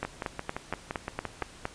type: two click trains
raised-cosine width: 0.5 ms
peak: -17 / -15 dBFS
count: 9 / 8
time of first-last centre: 0.05-1.425 / 0.03-1.654 s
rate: 5.82 / 4.31 Hz
effects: pink hiss -50 dBFS RMS until 1.74 s + resampled to 22050 Hz